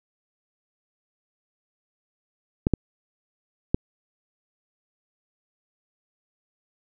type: clicks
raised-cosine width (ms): 3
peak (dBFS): -6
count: 3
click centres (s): 2.669 / 2.737 / 3.745
effects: none

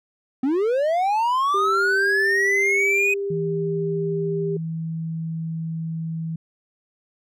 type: linear sweep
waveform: triangle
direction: up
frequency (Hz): 248.2 to 2517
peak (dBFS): -16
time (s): 0.43-3.14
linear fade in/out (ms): 5
type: tone with pitch glide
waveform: sine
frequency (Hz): 392 to 398.6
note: G4 to G4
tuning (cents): 0 to +29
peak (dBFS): -23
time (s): 1.54-4.57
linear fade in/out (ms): 5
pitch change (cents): +29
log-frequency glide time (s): 1.83-3.16
type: tone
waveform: sine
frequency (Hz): 162.6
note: E3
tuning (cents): -23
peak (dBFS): -25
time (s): 3.3-6.36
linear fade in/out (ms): 5
effects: none

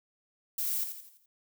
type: noise with echo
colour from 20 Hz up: violet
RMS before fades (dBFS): -32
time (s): 0.58-0.84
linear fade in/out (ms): 5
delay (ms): 84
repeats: 5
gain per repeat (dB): -7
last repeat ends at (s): 1.26
effects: none

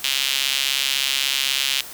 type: tone with high-pass filter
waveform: sawtooth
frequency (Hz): 136.2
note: C#3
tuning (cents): -30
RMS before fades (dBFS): -22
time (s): 0.04-1.81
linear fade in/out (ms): 0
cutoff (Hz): 3100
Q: 2.4
effects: white hiss -37 dBFS RMS until 1.93 s

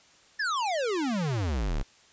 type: exponential sweep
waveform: square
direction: down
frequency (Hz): 1798 to 30.87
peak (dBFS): -27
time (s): 0.39-1.83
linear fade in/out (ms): 10
effects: white hiss -58 dBFS RMS until 2.12 s + resampled to 16000 Hz

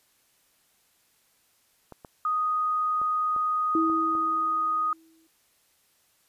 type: clicks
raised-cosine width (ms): 1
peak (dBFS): -28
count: 6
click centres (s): 1.923 / 2.048 / 3.016 / 3.363 / 3.899 / 4.152
type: tone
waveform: sine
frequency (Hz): 1244.5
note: D#6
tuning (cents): 0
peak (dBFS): -23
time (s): 2.25-4.93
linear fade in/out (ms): 2
type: tone with exponential decay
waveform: sine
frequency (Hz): 324.2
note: E4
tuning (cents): -29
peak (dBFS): -21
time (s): 3.75-5.27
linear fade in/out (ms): 2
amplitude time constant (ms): 330
effects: white hiss -66 dBFS RMS until 6.28 s + resampled to 32000 Hz

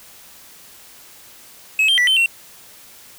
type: tone with pitch steps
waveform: triangle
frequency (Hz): 2572 / 3163 / 1961 / 3085 / 2724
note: E7 / G7 / B6 / G7 / F7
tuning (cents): -43 / +15 / -13 / -28 / -44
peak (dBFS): -11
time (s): 1.79-2.26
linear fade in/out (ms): 2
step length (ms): 94
effects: white hiss -44 dBFS RMS until 3.18 s

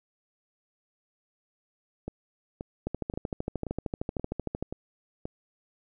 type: two click trains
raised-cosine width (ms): 2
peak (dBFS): -17 / -21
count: 24 / 7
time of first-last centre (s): 2.87-4.626 / 2.08-5.255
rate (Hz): 13.1 / 1.89
effects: none

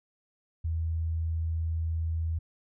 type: tone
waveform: sine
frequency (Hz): 81.5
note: E2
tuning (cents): -19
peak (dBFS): -27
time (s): 0.64-2.39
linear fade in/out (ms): 10
effects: none

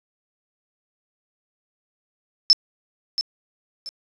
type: tone with echo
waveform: sine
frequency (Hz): 5274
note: E8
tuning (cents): 0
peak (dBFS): -9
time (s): 2.5-2.53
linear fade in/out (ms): 0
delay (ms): 680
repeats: 2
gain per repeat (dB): -11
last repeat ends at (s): 3.89
effects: resampled to 24000 Hz + 8-bit

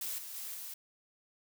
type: noise with level steps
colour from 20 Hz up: blue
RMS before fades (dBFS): -38 / -45 / -42 / -44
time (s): 0.01-0.74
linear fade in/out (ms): 5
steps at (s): 0.18 / 0.34 / 0.54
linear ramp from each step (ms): 5
effects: none

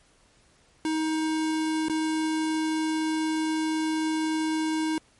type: tone with dropouts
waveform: square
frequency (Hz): 315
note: D#4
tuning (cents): +21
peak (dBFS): -25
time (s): 0.85-4.98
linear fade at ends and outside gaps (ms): 1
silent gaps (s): 1.884-1.897
effects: pink hiss -61 dBFS RMS until 5.19 s + MP3 48 kbps

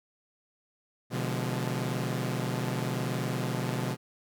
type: chord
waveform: sawtooth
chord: B diminished seventh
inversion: none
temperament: equal with one note detuned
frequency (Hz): 125.99 / 146.83 / 174.61 / 207.7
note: B2 / D3 / F3 / Ab3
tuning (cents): +35 / 0 / 0 / 0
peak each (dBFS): -28 / -32 / -32 / -34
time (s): 1.1-3.97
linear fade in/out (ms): 50
effects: none

